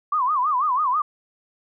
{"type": "tone with vibrato", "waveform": "sine", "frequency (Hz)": 1108.7, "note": "C#6", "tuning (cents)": 0, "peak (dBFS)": -18, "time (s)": [0.12, 1.02], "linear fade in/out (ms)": 5, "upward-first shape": "sine", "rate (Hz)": 6.1, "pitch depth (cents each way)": 210, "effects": []}